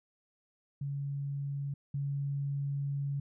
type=tone pair in turn; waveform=sine; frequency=140.6 / 140.6 Hz; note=C#3 / C#3; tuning=+25 / +25 cents; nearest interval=unison; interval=0 cents; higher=neither; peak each=-33 / -31 dBFS; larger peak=second; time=0.81-1.74 / 1.94-3.2 s; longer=second; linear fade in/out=5 ms; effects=none